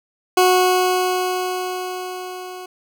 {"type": "tone with level ramp", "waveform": "20% pulse", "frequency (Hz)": 366.6, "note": "F#4", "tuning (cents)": -16, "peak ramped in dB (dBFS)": [-6, -27], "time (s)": [0.37, 2.66], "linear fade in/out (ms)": 5, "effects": []}